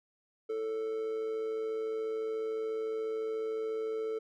triangle tone with amplitude modulation, 441.5 Hz, A4, 6 cents sharp, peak -28 dBFS, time 0.49-4.19 s, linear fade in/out 10 ms, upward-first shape sine, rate 114 Hz, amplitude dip 45%, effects none

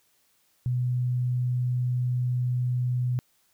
sine tone, 124.4 Hz, B2, 13 cents sharp, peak -23 dBFS, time 0.66-3.19 s, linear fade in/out 0 ms, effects white hiss -67 dBFS RMS until 3.53 s

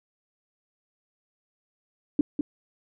sine tone with echo, 290.8 Hz, D4, 17 cents flat, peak -16 dBFS, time 2.19-2.21 s, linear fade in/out 2 ms, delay 200 ms, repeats 1, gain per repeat -6 dB, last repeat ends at 2.41 s, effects none

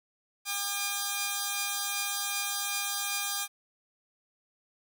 5% pulse tone pair together, 806.2 / 1208 Hz, G5 / D6, +48 / +48 cents, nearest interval perfect fifth, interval 700 cents, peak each -21 dBFS, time 0.45-3.48 s, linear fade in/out 50 ms, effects none

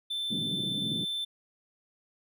triangle tone, 3540 Hz, A7, 10 cents sharp, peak -29 dBFS, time 0.1-1.25 s, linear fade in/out 10 ms
white band-pass noise, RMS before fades -36 dBFS, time 0.3-1.05 s, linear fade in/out 10 ms, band 140 to 260 Hz, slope 24 dB/octave
effects none

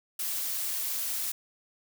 blue noise, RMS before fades -32 dBFS, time 0.19-1.32 s, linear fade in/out 5 ms, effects none

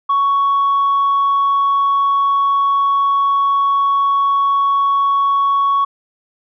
sine tone, 1114 Hz, C#6, 8 cents sharp, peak -10 dBFS, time 0.09-5.85 s, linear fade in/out 10 ms, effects tanh soft clip ceiling -9 dBFS

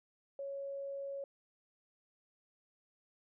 sine tone, 554.4 Hz, C#5, in tune, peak -39 dBFS, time 0.39-1.24 s, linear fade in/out 2 ms, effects none

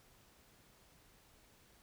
silence, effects pink hiss -66 dBFS RMS until 1.82 s

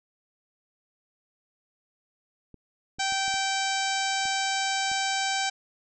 clicks, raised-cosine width 3 ms, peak -34 dBFS, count 7, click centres 2.543 / 2.986 / 3.123 / 3.28 / 3.341 / 4.255 / 4.916 s
harmonic tone, 777 Hz, G5, 16 cents flat, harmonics 1 / 2 / 3 / 4 / 5 / 6 / 7 / 8 / 9 / 10, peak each -29 / -32 / -34 / -35 / -36 / -37 / -37 / -38 / -39 / -39 dBFS, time 2.99-5.5 s, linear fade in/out 10 ms
effects none

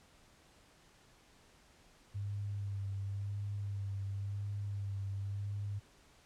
sine tone with vibrato, 100 Hz, G2, 35 cents sharp, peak -36 dBFS, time 2.14-5.8 s, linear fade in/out 20 ms, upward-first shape sine, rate 0.94 Hz, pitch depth 28 cents each way, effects pink hiss -64 dBFS RMS until 6.25 s + low-pass 9000 Hz 12 dB/octave

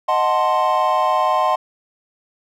triangle chord, D# diminished seventh, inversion none, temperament equal, 622.3 / 740 / 880 / 1046.5 Hz, D#5 / F#5 / A5 / C6, 0 / 0 / 0 / 0 cents, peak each -19 / -18 / -20 / -16 dBFS, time 0.08-1.56 s, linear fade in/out 10 ms, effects tanh soft clip ceiling -3 dBFS

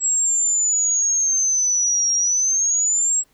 sine exponential two-way sweep, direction down then up, 7700 to 5620 to 7700 Hz, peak -16 dBFS, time 0-3.24 s, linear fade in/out 50 ms, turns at 2.12 s, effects pink hiss -61 dBFS RMS until 3.33 s

